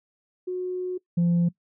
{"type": "tone pair in turn", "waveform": "sine", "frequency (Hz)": [365, 172.26], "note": ["F#4", "F3"], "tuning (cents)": [-24, -23], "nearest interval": "octave + minor second", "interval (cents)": 1299, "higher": "first", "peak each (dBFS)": [-26, -16], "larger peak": "second", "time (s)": [[0.47, 0.98], [1.17, 1.49]], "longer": "first", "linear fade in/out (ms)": 10, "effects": ["noise-tail reverb RT60 0.1 s tail -21 dB re dry", "tanh soft clip ceiling -17 dBFS"]}